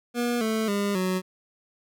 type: tone with pitch steps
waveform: 25% pulse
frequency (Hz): 240.4 / 220.4 / 202.2 / 185.37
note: B3 / A3 / G#3 / F#3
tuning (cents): -46 / +3 / -46 / +3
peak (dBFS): -20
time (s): 0.14-1.22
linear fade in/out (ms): 50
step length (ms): 270
effects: none